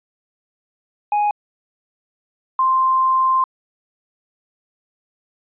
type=tone pair in turn; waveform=triangle / sine; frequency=830.6 / 1046.5 Hz; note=G#5 / C6; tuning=0 / 0 cents; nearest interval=major third; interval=400 cents; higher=second; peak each=-13 / -13 dBFS; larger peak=neither; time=1.12-1.31 / 2.59-3.44 s; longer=second; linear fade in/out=2 ms; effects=resampled to 8000 Hz